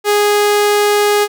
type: tone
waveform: sawtooth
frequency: 413.8 Hz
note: G#4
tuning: 6 cents flat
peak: -6 dBFS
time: 0.04-1.28 s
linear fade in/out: 50 ms
effects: none